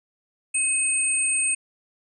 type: tone pair together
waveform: sine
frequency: 2558 / 8564 Hz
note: D#7 / C9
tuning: +47 / +39 cents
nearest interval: octave + major sixth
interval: 2092 cents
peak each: -26 / -21 dBFS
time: 0.54-1.55 s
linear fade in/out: 10 ms
effects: none